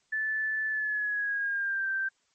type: tone with pitch glide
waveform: sine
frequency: 1747 to 1565.4 Hz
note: A6 to G6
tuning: -13 to -3 cents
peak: -27 dBFS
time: 0.12-2.09 s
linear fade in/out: 10 ms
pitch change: -190 cents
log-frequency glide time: 0.68-1.89 s
effects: white hiss -71 dBFS RMS until 2.34 s + MP3 32 kbps